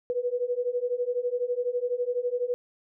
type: beating tone pair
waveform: sine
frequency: 483.7 / 495.7 Hz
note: B4 / B4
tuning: -36 / +6 cents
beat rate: 12 Hz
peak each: -29 / -28 dBFS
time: 0.1-2.54 s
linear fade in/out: 0 ms
effects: none